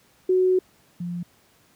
sine tone pair in turn, 370 / 174.62 Hz, F#4 / F3, 0 / 0 cents, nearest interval octave + minor second, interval 1300 cents, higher first, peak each -16 / -27 dBFS, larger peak first, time 0.29-0.59 / 1-1.23 s, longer first, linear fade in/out 5 ms, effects pink hiss -59 dBFS RMS until 1.75 s + high-pass 80 Hz 12 dB/octave

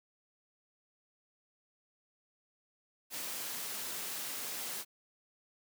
white high-pass noise, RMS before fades -40 dBFS, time 3.1-4.85 s, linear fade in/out 50 ms, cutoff 160 Hz, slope 12 dB/octave, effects none

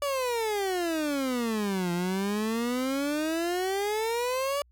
30% pulse exponential two-way sweep, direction down then up, 580 to 171.8 to 580 Hz, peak -24 dBFS, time 0.02-4.62 s, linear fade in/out 2 ms, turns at 1.92 s, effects added 60 Hz sine -58 dBFS peak until 4.71 s

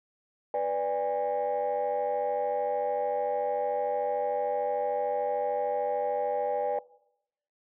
sine chord, G# diminished, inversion first, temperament equal with one note detuned, 493.9 / 587.3 / 813.5 Hz, B4 / D5 / G#5, 0 / 0 / -36 cents, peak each -29 dBFS, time 0.54-6.79 s, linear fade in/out 2 ms, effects noise-tail reverb RT60 0.8 s tail -21 dB re dry + tanh soft clip ceiling -21 dBFS

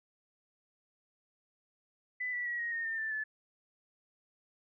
sine tone with pitch steps, 1998 / 1958 / 1918.8 / 1880.4 / 1842.8 / 1805.9 / 1769.8 / 1734.3 Hz, B6 / B6 / A#6 / A#6 / A#6 / A6 / A6 / A6, +20 / -15 / +50 / +15 / -20 / +45 / +10 / -25 cents, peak -33 dBFS, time 2.2-3.24 s, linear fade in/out 10 ms, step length 130 ms, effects none

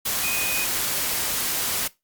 sine tone in noise, 2489 Hz, D#7, in tune, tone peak -27 dBFS, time 0.23-0.65 s, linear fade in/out 10 ms, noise white, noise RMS -25 dBFS, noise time 0.05-1.88 s, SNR -5 dB, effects noise-tail reverb RT60 0.2 s tail -19 dB re dry + Opus 48 kbps

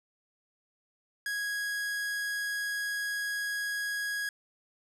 45% pulse tone, 1656 Hz, G#6, 5 cents flat, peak -31 dBFS, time 1.26-4.29 s, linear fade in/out 2 ms, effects resampled to 32000 Hz

